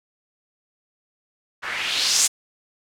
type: noise with low-pass filter sweep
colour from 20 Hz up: blue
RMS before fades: -22 dBFS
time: 1.62-2.28 s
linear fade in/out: 20 ms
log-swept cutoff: 1500 to 8000 Hz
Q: 2.4
effects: none